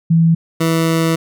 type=tone pair in turn; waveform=sine / 20% pulse; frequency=164.81 / 163.58 Hz; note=E3 / E3; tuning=0 / -13 cents; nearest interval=unison; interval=13 cents; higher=first; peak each=-8 dBFS; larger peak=neither; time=0.1-0.35 / 0.6-1.16 s; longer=second; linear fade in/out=10 ms; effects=none